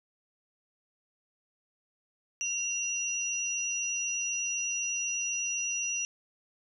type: tone pair together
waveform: sine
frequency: 2759 / 5846 Hz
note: F7 / F#8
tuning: -22 / -22 cents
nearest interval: octave + minor second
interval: 1300 cents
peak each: -34 / -31 dBFS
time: 2.41-6.05 s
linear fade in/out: 0 ms
effects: none